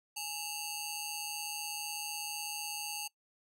10% pulse ring-modulated tone, 1832 Hz, A#6, 31 cents flat, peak -25 dBFS, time 0.16-3.08 s, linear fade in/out 10 ms, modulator 994 Hz, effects noise-tail reverb RT60 0.1 s tail -23 dB re dry

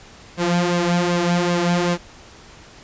sawtooth tone with flanger, 174.61 Hz, F3, in tune, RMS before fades -19 dBFS, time 0.37-1.98 s, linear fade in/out 50 ms, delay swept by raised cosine 1.8 to 4.5 ms, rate 2.6 Hz, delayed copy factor +0.65, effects pink hiss -44 dBFS RMS until 2.83 s + resampled to 16000 Hz

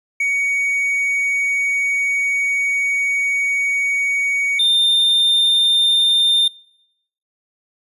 triangle tone pair in turn, 2244 / 3611 Hz, C#7 / A7, +21 / +44 cents, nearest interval minor sixth, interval 823 cents, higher second, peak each -14 / -11 dBFS, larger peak second, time 0.2-4.59 / 4.59-6.48 s, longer first, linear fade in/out 5 ms, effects noise-tail reverb RT60 0.8 s tail -23 dB re dry + resampled to 32000 Hz

